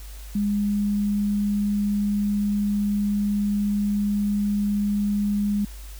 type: tone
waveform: sine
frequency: 204.9 Hz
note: G#3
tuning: 23 cents flat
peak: -20 dBFS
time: 0.35-5.65 s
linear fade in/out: 5 ms
effects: added 50 Hz sine -36 dBFS peak until 5.99 s + white hiss -47 dBFS RMS until 5.99 s